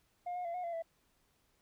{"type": "tone with pitch steps", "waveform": "sine", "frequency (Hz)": [710, 719, 682, 723, 683, 662], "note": ["F5", "F#5", "F5", "F#5", "F5", "E5"], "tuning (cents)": [28, -50, -41, -40, -39, 7], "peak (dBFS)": -34, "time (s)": [0.26, 0.824], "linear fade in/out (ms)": 10, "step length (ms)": 94, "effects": ["tanh soft clip ceiling -35 dBFS", "pink hiss -74 dBFS RMS until 1.61 s"]}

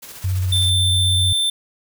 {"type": "noise with tremolo", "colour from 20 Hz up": "white", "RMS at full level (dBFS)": -36, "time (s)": [0.02, 0.7], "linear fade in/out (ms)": 10, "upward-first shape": "square", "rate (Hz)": 15, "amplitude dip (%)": 35}
{"type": "tone with vibrato", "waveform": "sine", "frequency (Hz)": 92.8, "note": "F#2", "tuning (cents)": 6, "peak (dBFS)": -17, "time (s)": [0.24, 1.33], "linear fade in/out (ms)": 5, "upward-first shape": "sine", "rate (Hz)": 16, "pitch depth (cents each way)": 42}
{"type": "tone", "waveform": "square", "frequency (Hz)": 3556, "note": "A7", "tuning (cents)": 18, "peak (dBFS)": -17, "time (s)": [0.52, 1.5], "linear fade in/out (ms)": 5}
{"effects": []}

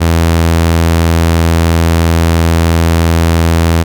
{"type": "tone", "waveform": "sawtooth", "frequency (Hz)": 83, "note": "E2", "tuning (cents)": 12, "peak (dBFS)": -3, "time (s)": [0, 3.84], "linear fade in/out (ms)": 20, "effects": []}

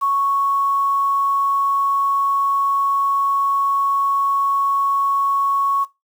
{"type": "tone with quantisation", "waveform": "sine", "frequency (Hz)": 1108, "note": "C#6", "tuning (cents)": -1, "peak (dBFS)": -15, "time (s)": [0.01, 5.85], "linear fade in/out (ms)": 20, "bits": 7, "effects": ["noise-tail reverb RT60 0.2 s tail -17 dB re dry"]}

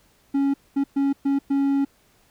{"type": "tone bursts at uneven times", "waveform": "triangle", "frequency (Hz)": 277.2, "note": "C#4", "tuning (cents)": 0, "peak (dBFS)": -16, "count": 5, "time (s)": [[0.34, 0.54], [0.76, 0.84], [0.96, 1.13], [1.25, 1.39], [1.5, 1.85]], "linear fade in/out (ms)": 10, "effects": ["pink hiss -60 dBFS RMS until 2.3 s"]}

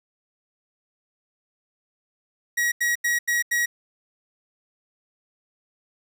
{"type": "tone bursts", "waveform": "45% pulse", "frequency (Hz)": 1907, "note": "A#6", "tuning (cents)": 39, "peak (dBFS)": -20, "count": 5, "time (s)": [2.57, 3.66], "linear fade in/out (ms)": 10, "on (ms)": 150, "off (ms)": 85, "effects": []}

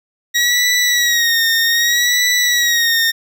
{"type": "tone with vibrato", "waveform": "20% pulse", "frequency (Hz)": 1900, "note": "A#6", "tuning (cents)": 33, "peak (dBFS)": -7, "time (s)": [0.34, 3.12], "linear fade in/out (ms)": 20, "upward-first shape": "sine", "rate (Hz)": 0.64, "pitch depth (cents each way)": 63, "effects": []}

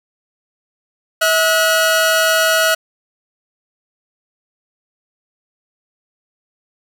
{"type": "tone pair together", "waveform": "sawtooth", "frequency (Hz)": [645.7, 1455], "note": ["E5", "F#6"], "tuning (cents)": [-36, -29], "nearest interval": "octave + major second", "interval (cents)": 1407, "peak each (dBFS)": -11, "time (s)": [1.21, 2.75], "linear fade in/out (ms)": 10, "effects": []}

